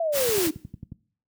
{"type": "linear sweep", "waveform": "sine", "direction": "down", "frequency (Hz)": [681, 296.9], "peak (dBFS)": -22, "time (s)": [0, 0.51], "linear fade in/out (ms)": 5}
{"type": "noise", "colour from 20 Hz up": "white", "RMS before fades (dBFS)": -27, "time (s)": [0.12, 0.51], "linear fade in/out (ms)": 50}
{"type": "click train", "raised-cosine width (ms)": 5, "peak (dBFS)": -23, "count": 8, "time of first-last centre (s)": [0.29, 0.921], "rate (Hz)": 11.1}
{"effects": ["noise-tail reverb RT60 0.5 s tail -21 dB re dry", "high-pass 80 Hz 12 dB/octave"]}